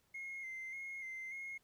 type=tone with vibrato; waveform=triangle; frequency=2117 Hz; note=C7; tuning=20 cents sharp; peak=-40 dBFS; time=0.14-1.58 s; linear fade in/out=10 ms; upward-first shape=square; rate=1.7 Hz; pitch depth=31 cents each way; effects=tanh soft clip ceiling -39 dBFS + pink hiss -75 dBFS RMS until 1.63 s